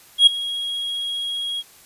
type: tone with ADSR envelope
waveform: triangle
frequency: 3295 Hz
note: G#7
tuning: 14 cents flat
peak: -4 dBFS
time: 0.18-1.63 s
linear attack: 87 ms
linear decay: 10 ms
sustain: -18 dB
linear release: 37 ms
effects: white hiss -49 dBFS RMS until 1.85 s + resampled to 32000 Hz